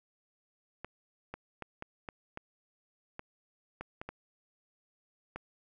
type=clicks; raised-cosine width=0.5 ms; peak=-25 dBFS; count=11; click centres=0.846 / 1.34 / 1.623 / 1.824 / 2.088 / 2.374 / 3.194 / 3.81 / 4.015 / 4.09 / 5.36 s; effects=none